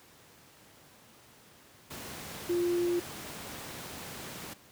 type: tone in noise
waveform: sine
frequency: 349.2 Hz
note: F4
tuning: in tune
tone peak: -26 dBFS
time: 2.49-3 s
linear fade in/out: 10 ms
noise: pink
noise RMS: -42 dBFS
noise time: 1.9-4.54 s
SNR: +13 dB
effects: pink hiss -57 dBFS RMS until 4.71 s + high-pass 100 Hz 12 dB/octave